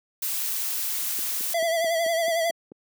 blue noise, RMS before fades -28 dBFS, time 0.22-1.54 s, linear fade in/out 5 ms
click train, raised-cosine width 3 ms, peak -21 dBFS, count 8, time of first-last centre 1.19-2.718 s, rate 4.58 Hz
square tone with vibrato, 664 Hz, E5, 12 cents sharp, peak -22 dBFS, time 1.54-2.51 s, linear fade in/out 5 ms, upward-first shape sine, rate 11 Hz, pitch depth 48 cents each way
effects high-pass 400 Hz 12 dB/octave

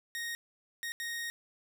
sawtooth tone bursts at uneven times, 1864.7 Hz, A#6, in tune, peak -32 dBFS, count 3, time 0.15-0.35 / 0.83-0.92 / 1-1.3 s, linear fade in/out 0 ms, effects none

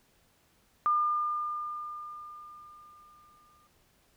sine tone with exponential decay, 1205 Hz, D6, 44 cents sharp, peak -22 dBFS, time 0.86-3.67 s, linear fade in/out 0 ms, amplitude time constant 610 ms, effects pink hiss -67 dBFS RMS until 4.16 s

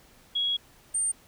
sine tone pair in turn, 3322 / 8790 Hz, G#7 / C#9, 0 / -16 cents, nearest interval octave + perfect fourth, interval 1684 cents, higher second, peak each -24 dBFS, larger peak neither, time 0.35-0.57 / 0.94-1.12 s, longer first, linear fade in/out 10 ms, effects pink hiss -57 dBFS RMS until 1.27 s

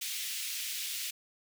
pink high-pass noise, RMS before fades -37 dBFS, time 0.01-1.11 s, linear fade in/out 10 ms, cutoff 2400 Hz, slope 24 dB/octave, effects none

